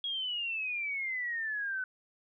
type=exponential sweep; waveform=sine; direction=down; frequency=3322 to 1496 Hz; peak=-32 dBFS; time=0.04-1.84 s; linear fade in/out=2 ms; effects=none